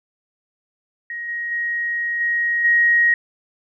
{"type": "tone with level steps", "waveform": "sine", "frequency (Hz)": 1885, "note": "A#6", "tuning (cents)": 19, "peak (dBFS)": [-26, -23, -20, -17, -12], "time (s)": [1.1, 3.14], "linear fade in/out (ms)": 2, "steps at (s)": [1.28, 1.51, 2.2, 2.64], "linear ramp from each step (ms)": 10, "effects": []}